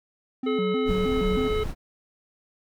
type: tone with vibrato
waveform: triangle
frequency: 220 Hz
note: A3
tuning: in tune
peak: -24 dBFS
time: 0.43-1.48 s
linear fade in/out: 5 ms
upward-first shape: square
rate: 3.2 Hz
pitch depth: 280 cents each way
type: harmonic tone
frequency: 428.8 Hz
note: A4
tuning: 45 cents flat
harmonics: 1 / 3 / 5 / 7 / 9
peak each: -24 / -34 / -38 / -41 / -43 dBFS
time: 0.46-1.64 s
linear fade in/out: 10 ms
type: noise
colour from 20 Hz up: brown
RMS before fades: -30 dBFS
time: 0.85-1.75 s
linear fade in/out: 50 ms
effects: none